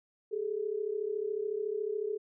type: tone pair together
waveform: sine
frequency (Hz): 399.6 / 433.5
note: G4 / A4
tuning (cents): +33 / -26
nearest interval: minor second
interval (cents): 141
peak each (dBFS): -35 / -33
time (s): 0.31-2.18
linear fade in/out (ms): 20
effects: none